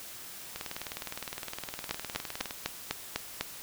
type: two click trains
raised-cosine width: 0.2 ms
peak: -12 / -19 dBFS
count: 7 / 39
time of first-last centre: 1.91-3.41 / 0.56-2.509 s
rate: 4 / 19.5 Hz
effects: white hiss -45 dBFS RMS until 3.62 s